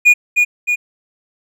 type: tone with echo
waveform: triangle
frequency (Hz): 2445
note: D#7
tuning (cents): -31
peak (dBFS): -3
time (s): 0.05-0.14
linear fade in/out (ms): 20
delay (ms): 310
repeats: 2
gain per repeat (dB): -4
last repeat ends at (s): 0.76
effects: none